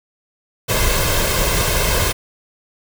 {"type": "noise with comb filter", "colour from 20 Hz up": "pink", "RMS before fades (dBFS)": -17, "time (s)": [0.68, 2.13], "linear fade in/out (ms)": 20, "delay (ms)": 1.9, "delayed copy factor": 0.6, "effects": []}